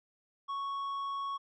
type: tone with tanh clipping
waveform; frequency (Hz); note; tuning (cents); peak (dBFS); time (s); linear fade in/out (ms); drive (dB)
sine; 1108.7; C#6; 0; -35; 0.48-1.38; 20; 6
effects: none